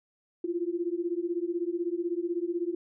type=beating tone pair; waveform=sine; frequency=337.7 / 353.7 Hz; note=E4 / F4; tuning=+42 / +22 cents; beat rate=16 Hz; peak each=-31 dBFS; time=0.44-2.75 s; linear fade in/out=5 ms; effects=none